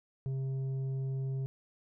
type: tone with tanh clipping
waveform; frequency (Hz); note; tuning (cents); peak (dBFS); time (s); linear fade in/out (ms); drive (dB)
sine; 133.7; C3; +38; -33; 0.26-1.46; 0; 6
effects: none